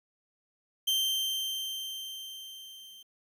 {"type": "tone with level ramp", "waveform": "40% pulse", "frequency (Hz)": 3136, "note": "G7", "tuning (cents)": 0, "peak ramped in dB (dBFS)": [-24, -48], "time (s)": [0.87, 3.03], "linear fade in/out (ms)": 10, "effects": ["11-bit"]}